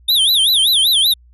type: tone with vibrato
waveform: square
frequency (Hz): 3520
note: A7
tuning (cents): 0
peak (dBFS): -11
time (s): 0.08-1.14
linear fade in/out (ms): 10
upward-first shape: sine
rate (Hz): 5.2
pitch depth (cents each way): 230
effects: added 60 Hz sine -44 dBFS peak until 1.33 s + resampled to 32000 Hz